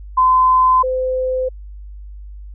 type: tone pair in turn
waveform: sine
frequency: 1025 / 513.8 Hz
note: C6 / C5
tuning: -36 / -32 cents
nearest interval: octave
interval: 1196 cents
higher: first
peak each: -9 / -16 dBFS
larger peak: first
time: 0.17-0.83 / 0.83-1.49 s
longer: neither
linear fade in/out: 10 ms
effects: added 50 Hz sine -31 dBFS peak until 2.54 s

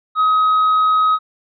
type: tone with tanh clipping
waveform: sine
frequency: 1266 Hz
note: D#6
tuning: 30 cents sharp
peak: -12 dBFS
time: 0.15-1.19 s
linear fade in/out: 50 ms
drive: 2 dB
effects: resampled to 11025 Hz

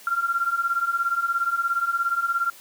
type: beating tone pair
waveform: sine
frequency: 1368 / 1385 Hz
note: F6 / F6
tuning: -36 / -15 cents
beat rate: 17 Hz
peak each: -26 / -23 dBFS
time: 0.07-2.5 s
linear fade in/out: 2 ms
effects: white hiss -47 dBFS RMS until 2.6 s + high-pass 200 Hz 12 dB/octave

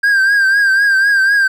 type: tone with vibrato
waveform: triangle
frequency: 1599 Hz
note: G6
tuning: 34 cents sharp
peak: -7 dBFS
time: 0.03-1.48 s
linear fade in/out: 10 ms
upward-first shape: triangle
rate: 4 Hz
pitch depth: 71 cents each way
effects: none

